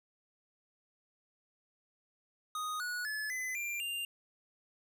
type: tone with pitch steps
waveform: square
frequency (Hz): 1244.5 / 1463 / 1719.8 / 2022 / 2377 / 2794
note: D#6 / F#6 / A6 / B6 / D7 / F7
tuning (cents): 0 / -20 / -40 / +40 / +20 / 0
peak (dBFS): -36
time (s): 2.55-4.05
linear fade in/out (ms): 2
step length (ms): 250
effects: none